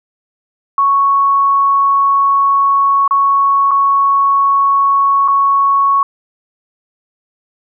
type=tone with dropouts; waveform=sine; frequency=1108.7 Hz; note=C#6; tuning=in tune; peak=-8 dBFS; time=0.78-6.03 s; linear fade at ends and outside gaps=2 ms; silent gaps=3.078-3.109 / 3.71-3.714 / 5.279-5.283 s; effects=none